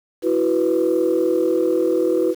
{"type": "chord", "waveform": "sine", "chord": "E suspended second", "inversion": "none", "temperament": "equal", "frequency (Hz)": [329.6, 370, 493.9], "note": ["E4", "F#4", "B4"], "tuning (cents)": [0, 0, 0], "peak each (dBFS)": -19, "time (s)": [0.22, 2.35], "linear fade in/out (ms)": 50, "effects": ["tanh soft clip ceiling -9 dBFS", "7-bit"]}